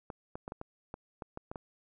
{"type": "clicks", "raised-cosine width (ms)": 1, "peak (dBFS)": -26, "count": 10, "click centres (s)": [0.102, 0.355, 0.479, 0.521, 0.614, 0.941, 1.222, 1.374, 1.515, 1.558], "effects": []}